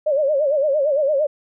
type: tone with vibrato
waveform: sine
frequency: 578 Hz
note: D5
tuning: 28 cents flat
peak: -15 dBFS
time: 0.06-1.27 s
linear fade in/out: 10 ms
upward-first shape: sine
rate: 8.8 Hz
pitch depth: 130 cents each way
effects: none